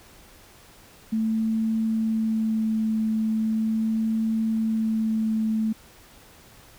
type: tone with vibrato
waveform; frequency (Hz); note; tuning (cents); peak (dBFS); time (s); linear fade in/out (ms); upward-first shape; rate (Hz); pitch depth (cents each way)
sine; 220.9; A3; +7; -21; 1.12-5.73; 10; sine; 0.39; 11
effects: pink hiss -51 dBFS RMS until 6.78 s